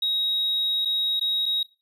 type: tone with dropouts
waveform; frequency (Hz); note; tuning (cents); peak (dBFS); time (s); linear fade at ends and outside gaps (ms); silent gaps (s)
triangle; 3794; A#7; +30; -19; 0.02-1.63; 5; 0.85-0.855 / 1.197-1.211 / 1.457-1.461
effects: noise-tail reverb RT60 0.3 s tail -19 dB re dry + tanh soft clip ceiling -18 dBFS